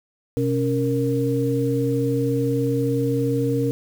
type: tone cluster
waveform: sine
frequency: 127.3 / 278 / 465 Hz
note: C3 / C#4 / A#4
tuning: -47 / +5 / -4 cents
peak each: -23 dBFS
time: 0.37-3.71 s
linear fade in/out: 0 ms
effects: 7-bit